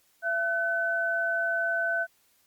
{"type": "tone pair together", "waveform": "sine", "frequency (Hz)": [674, 1512], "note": ["E5", "F#6"], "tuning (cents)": [38, 37], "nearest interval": "octave + major second", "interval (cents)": 1399, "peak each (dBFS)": [-30, -26], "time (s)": [0.22, 2.07], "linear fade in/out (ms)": 50, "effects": ["white hiss -66 dBFS RMS until 2.46 s", "Opus 48 kbps"]}